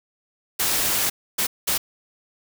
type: noise bursts at uneven times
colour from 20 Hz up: white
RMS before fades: -22 dBFS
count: 3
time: 0.59-1.1 / 1.38-1.47 / 1.67-1.78 s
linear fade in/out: 10 ms
effects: none